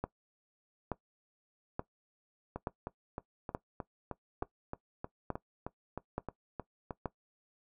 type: two click trains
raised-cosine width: 1 ms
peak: -24 / -20 dBFS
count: 15 / 9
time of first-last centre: 2.56-6.908 / 0.04-7.058 s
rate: 3.22 / 1.14 Hz
effects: noise-tail reverb RT60 0.1 s tail -18 dB re dry

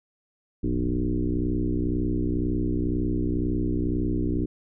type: tone with frequency modulation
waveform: sine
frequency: 170 Hz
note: F3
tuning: 46 cents flat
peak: -22 dBFS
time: 0.63-4.46 s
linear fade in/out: 10 ms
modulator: 62 Hz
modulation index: 3
effects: none

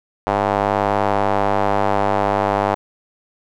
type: tone with band-pass filter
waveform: square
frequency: 50.2 Hz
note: G1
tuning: 42 cents sharp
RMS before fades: -18 dBFS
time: 0.27-2.75 s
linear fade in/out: 0 ms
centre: 790 Hz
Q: 2
effects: none

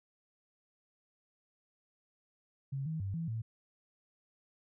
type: tone with pitch steps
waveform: sine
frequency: 136.6 / 159.2 / 97.7 / 165.2 / 112.4 Hz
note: C#3 / D#3 / G2 / E3 / A2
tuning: -25 / +40 / -5 / +4 / +37 cents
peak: -34 dBFS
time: 2.72-3.42 s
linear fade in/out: 10 ms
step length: 140 ms
effects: none

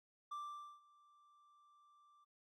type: tone with ADSR envelope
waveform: triangle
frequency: 1176 Hz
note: D6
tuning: 2 cents sharp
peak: -40 dBFS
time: 0.31-2.25 s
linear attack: 10 ms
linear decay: 480 ms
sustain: -24 dB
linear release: 17 ms
effects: MP3 64 kbps

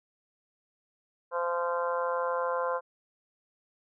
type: harmonic tone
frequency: 172.6 Hz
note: F3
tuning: 20 cents flat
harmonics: 3 / 4 / 5 / 6 / 7 / 8 / 9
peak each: -30 / -39 / -39 / -32 / -44 / -38 / -45 dBFS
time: 1.31-2.81 s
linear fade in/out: 50 ms
effects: none

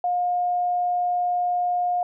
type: tone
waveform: sine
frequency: 713 Hz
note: F5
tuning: 36 cents sharp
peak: -20 dBFS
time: 0.04-2.03 s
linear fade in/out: 2 ms
effects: none

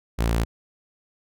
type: tone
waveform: sawtooth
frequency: 57 Hz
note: A#1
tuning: 38 cents flat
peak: -16 dBFS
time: 0.18-0.45 s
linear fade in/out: 20 ms
effects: none

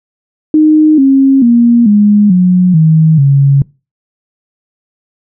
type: tone with pitch steps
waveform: sine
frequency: 308.5 / 270.1 / 236.5 / 207.1 / 181.33 / 158.77 / 139.02 Hz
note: D#4 / C#4 / A#3 / G#3 / F#3 / D#3 / C#3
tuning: -15 / -45 / +25 / -5 / -35 / +35 / +5 cents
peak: -3 dBFS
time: 0.54-3.62 s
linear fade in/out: 2 ms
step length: 440 ms
effects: noise-tail reverb RT60 0.3 s tail -24 dB re dry

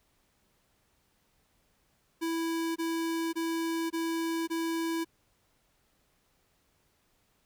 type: tone bursts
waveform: square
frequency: 329.6 Hz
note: E4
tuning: in tune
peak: -30 dBFS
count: 5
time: 2.21-5.048 s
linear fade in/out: 20 ms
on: 550 ms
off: 22 ms
effects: pink hiss -71 dBFS RMS until 7.45 s

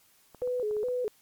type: clicks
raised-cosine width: 1 ms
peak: -34 dBFS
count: 8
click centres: 0.347 / 0.418 / 0.475 / 0.598 / 0.711 / 0.767 / 0.831 / 0.885 s
type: tone with vibrato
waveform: sine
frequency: 458.7 Hz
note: A#4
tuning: 28 cents flat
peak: -27 dBFS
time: 0.42-1.08 s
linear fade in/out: 0 ms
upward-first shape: square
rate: 2.4 Hz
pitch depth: 140 cents each way
effects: white hiss -63 dBFS RMS until 1.21 s + MP3 96 kbps

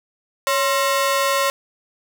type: ring-modulated tone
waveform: sawtooth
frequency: 808 Hz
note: G#5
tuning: 48 cents flat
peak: -10 dBFS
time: 0.47-1.5 s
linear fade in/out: 0 ms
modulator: 252 Hz
effects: none

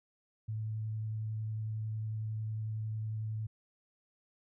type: tone with vibrato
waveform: sine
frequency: 109.1 Hz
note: A2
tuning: 14 cents flat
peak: -34 dBFS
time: 0.48-3.47 s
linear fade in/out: 10 ms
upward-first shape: sine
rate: 11 Hz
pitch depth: 10 cents each way
effects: none

